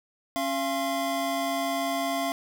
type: tone cluster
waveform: square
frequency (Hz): 274.5 / 684 / 1063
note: C#4 / F5 / C6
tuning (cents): -17 / -36 / +27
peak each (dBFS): -32 / -29 / -35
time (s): 0.36-2.32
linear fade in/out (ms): 0
effects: none